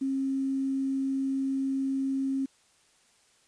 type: tone with quantisation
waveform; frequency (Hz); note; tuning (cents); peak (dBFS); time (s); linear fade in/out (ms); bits
sine; 269.3; C#4; -50; -26; 0.01-2.46; 10; 9
effects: white hiss -64 dBFS RMS until 3.47 s + resampled to 22050 Hz

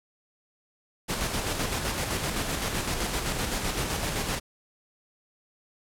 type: noise with tremolo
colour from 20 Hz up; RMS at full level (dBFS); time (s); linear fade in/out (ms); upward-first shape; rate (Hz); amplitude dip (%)
pink; -28; 1.08-4.4; 20; square; 7.8; 35
effects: low-pass 12000 Hz 12 dB/octave

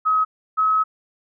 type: tone pair in turn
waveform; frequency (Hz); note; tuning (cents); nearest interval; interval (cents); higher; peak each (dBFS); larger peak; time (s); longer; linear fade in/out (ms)
sine; 1273 / 1281.9; D#6 / E6; +39 / -49; unison; 12; second; -15; neither; 0.05-0.25 / 0.57-0.84; second; 20
effects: none

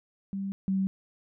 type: tone pair in turn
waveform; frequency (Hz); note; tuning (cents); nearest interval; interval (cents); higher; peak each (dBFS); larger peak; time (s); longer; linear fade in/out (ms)
sine; 195.7 / 192; G3 / G3; -3 / -36; unison; 33; first; -30 / -24; second; 0.33-0.52 / 0.68-0.87; neither; 0
effects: none

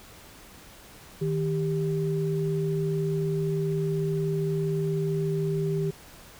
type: tone pair together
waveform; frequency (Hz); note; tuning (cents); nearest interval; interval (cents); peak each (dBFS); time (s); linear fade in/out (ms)
sine; 156.56 / 394.5; D#3 / G4; +11 / +11; octave + major third; 1600; -26 / -28; 1.21-5.91; 10
effects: pink hiss -49 dBFS RMS until 6.39 s

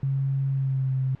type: tone with pitch glide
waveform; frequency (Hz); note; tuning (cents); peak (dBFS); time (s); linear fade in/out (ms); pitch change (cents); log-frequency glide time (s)
sine; 136 to 131.67; C#3 to C3; -33 to +11; -22; 0.03-1.15; 2; -56; 0.5-0.93
effects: pink hiss -54 dBFS RMS until 1.2 s + low-pass 2000 Hz 12 dB/octave

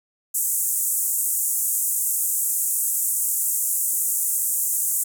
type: band-pass noise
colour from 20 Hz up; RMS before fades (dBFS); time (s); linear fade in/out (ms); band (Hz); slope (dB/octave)
pink; -23; 0.34-5.04; 10; 7300 to 16000; 48
effects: none

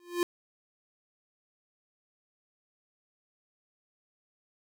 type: tone with exponential growth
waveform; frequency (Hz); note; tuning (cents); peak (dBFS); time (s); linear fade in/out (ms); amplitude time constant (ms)
square; 349.5; F4; +1; -23; 0-0.23; 1; 50
effects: none

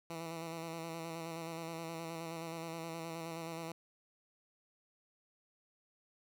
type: tone with vibrato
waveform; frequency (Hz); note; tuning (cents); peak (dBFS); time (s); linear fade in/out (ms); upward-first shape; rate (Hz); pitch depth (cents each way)
10% pulse; 164.81; E3; 0; -33; 0.1-3.72; 2; square; 9.5; 26
effects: none

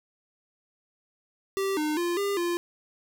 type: tone with pitch steps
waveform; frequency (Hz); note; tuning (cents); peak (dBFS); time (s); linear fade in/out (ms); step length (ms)
square; 389.7 / 304.2 / 347.2 / 401.2 / 346.7; G4 / D#4 / F4 / G4 / F4; -10 / -39 / -10 / +40 / -13; -26; 1.57-2.57; 0; 200
effects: none

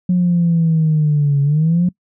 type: linear two-way sweep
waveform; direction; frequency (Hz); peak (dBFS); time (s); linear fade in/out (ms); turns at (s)
sine; down then up; 181.4 to 139.8 to 181.4; -10; 0.09-1.89; 5; 1.42
effects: noise-tail reverb RT60 0.1 s tail -24 dB re dry + tanh soft clip ceiling -7 dBFS

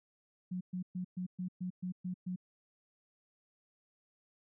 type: tone bursts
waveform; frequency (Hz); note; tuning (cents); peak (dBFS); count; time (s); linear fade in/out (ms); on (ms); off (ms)
sine; 181.9; F#3; -29; -35; 9; 0.51-2.361; 10; 99; 120
effects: none

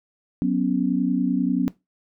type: chord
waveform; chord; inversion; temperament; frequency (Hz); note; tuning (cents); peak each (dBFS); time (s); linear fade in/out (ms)
sine; F# suspended fourth; none; equal; 185 / 246.9 / 277.2; F#3 / B3 / C#4; 0 / 0 / 0; -23; 0.42-1.68; 0
effects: noise-tail reverb RT60 0.2 s tail -18 dB re dry

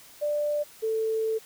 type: tone pair in turn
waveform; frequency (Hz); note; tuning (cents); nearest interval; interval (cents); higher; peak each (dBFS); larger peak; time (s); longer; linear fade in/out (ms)
sine; 591 / 442.7; D5 / A4; +11 / +11; perfect fourth; 500; first; -24; neither; 0.21-0.64 / 0.82-1.39; second; 20
effects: white hiss -51 dBFS RMS until 1.45 s

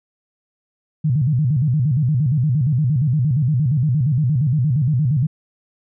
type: tone with vibrato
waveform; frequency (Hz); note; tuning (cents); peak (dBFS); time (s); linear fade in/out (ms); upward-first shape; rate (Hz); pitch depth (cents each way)
sine; 137.6; C#3; -12; -14; 1.04-5.27; 10; square; 8.6; 200
effects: none

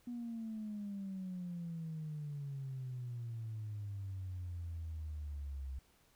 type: exponential sweep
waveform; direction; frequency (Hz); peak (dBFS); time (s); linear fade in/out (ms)
sine; down; 244.1 to 65.41; -39; 0.07-5.79; 5
effects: tanh soft clip ceiling -36 dBFS + pink hiss -70 dBFS RMS until 6.15 s

